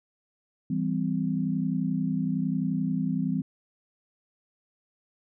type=chord; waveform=sine; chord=C major; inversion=first; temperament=equal with one note detuned; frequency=164.81 / 196 / 257 Hz; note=E3 / G3 / C4; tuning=0 / 0 / -31 cents; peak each=-29 dBFS; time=0.7-3.42 s; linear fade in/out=5 ms; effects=none